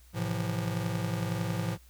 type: chord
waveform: square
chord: F major seventh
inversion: first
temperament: just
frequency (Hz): 109.13 / 130.96 / 163.7 / 174.61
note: A2 / C3 / E3 / F3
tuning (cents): -14 / +2 / -12 / 0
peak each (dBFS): -34 / -39 / -38 / -35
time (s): 0.13-1.78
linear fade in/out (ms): 50
effects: added 60 Hz sine -54 dBFS peak until 1.89 s + white hiss -62 dBFS RMS until 1.89 s